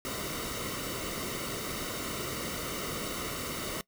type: noise with comb filter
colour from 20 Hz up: pink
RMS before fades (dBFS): -36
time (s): 0.05-3.81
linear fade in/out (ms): 0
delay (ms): 1.2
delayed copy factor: -0.65
effects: noise-tail reverb RT60 0.1 s tail -22 dB re dry